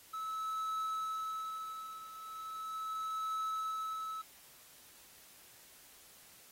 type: tone with tremolo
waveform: triangle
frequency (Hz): 1300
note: E6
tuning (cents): -24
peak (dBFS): -32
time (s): 0.13-4.22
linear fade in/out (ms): 10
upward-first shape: triangle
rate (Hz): 0.38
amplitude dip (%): 80
effects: white hiss -59 dBFS RMS until 6.51 s + AAC 48 kbps